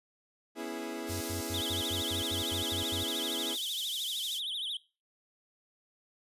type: chord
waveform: 30% pulse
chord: C# minor seventh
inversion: third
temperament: equal with one note detuned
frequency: 245.4 / 277.2 / 329.6 / 415.3 Hz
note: B3 / C#4 / E4 / G#4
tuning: -11 / 0 / 0 / 0 cents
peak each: -40 / -42 / -37 / -40 dBFS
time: 0.55-3.57 s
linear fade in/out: 50 ms
type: high-pass noise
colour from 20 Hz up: pink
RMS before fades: -41 dBFS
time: 1.06-4.41 s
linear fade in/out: 50 ms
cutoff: 3900 Hz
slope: 24 dB/octave
type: tone bursts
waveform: triangle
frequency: 90.8 Hz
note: F#2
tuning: 32 cents flat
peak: -35 dBFS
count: 10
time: 1.09-3.037 s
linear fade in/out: 10 ms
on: 120 ms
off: 83 ms
type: tone with vibrato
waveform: triangle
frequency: 3400 Hz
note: G#7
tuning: 40 cents sharp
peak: -32 dBFS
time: 1.54-4.77 s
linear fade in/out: 2 ms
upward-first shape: triangle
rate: 13 Hz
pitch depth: 230 cents each way
effects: noise-tail reverb RT60 0.3 s tail -19 dB re dry + resampled to 32000 Hz